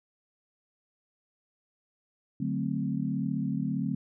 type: chord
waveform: sine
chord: D dominant seventh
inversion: none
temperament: equal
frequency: 146.83 / 185 / 220 / 261.6 Hz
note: D3 / F#3 / A3 / C4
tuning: 0 / 0 / 0 / 0 cents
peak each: -33 dBFS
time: 2.4-3.95 s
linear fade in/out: 5 ms
effects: none